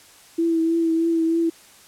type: tone with vibrato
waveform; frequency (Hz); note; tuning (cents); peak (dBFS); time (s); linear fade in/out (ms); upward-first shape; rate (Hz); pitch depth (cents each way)
sine; 329.6; E4; 0; -17; 0.38-1.5; 10; triangle; 3.2; 30
effects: white hiss -49 dBFS RMS until 1.87 s + low-pass 11000 Hz 12 dB/octave